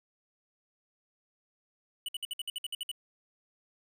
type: tone bursts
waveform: square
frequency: 2960 Hz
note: F#7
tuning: in tune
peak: -34 dBFS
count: 11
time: 2.06-2.915 s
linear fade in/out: 2 ms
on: 25 ms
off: 58 ms
effects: none